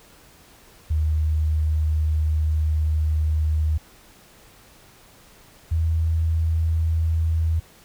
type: tone pair in turn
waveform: sine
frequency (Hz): 77.5 / 81.13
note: D#2 / E2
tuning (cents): -6 / -27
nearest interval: minor second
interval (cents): 79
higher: second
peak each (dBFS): -18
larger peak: neither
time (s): 0.9-3.78 / 5.71-7.6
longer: first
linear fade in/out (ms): 10
effects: pink hiss -51 dBFS RMS until 7.84 s